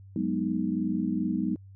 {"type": "chord", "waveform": "sine", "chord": "G# minor seventh", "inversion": "third", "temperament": "equal", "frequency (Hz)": [185, 207.7, 246.9, 311.1], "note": ["F#3", "G#3", "B3", "D#4"], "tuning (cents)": [0, 0, 0, 0], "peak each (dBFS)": -31, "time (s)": [0.16, 1.56], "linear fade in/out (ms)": 2, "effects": ["added 97 Hz sine -46 dBFS peak until 1.75 s"]}